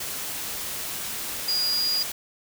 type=tone in noise; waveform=sine; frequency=4860 Hz; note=D#8; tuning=42 cents flat; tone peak=-22 dBFS; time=1.48-2.03 s; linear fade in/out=5 ms; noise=white; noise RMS=-32 dBFS; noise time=0-2.12 s; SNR=+7 dB; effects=none